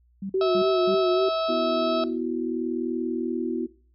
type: tone bursts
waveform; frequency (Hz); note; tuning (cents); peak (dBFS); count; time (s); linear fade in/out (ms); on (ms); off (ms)
sine; 194.5; G3; -13; -29; 3; 0.22-0.948; 5; 76; 250
type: tone with vibrato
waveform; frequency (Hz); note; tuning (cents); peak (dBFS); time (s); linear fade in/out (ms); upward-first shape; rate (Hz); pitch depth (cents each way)
sine; 371.6; F#4; +7; -20; 0.34-1.29; 5; sine; 3.6; 61
type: harmonic tone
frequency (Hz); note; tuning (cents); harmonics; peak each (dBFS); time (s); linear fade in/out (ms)
650; E5; -24; 1 / 2 / 4 / 5 / 6 / 7 / 8; -25 / -29 / -41 / -41 / -36 / -43 / -43; 0.41-2.04; 2
type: chord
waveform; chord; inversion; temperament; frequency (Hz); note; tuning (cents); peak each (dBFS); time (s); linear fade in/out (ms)
sine; B suspended fourth; none; equal; 246.9 / 329.6 / 370; B3 / E4 / F#4; 0 / 0 / 0; -29; 1.48-3.67; 20
effects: noise-tail reverb RT60 0.4 s tail -19 dB re dry + added 60 Hz sine -58 dBFS peak until 3.94 s